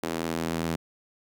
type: tone with high-pass filter sweep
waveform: sawtooth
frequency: 82.5 Hz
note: E2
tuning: 2 cents sharp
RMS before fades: -30 dBFS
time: 0.03-0.76 s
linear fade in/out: 5 ms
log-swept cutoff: 310 to 180 Hz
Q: 1.2
effects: none